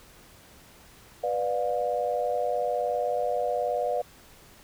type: chord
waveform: sine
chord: B diminished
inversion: none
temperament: just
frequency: 493.9 / 592.7 / 711.2 Hz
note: B4 / D5 / F5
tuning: 0 / +16 / +31 cents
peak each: -29 dBFS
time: 1.23-4.02 s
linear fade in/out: 10 ms
effects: pink hiss -53 dBFS RMS until 4.63 s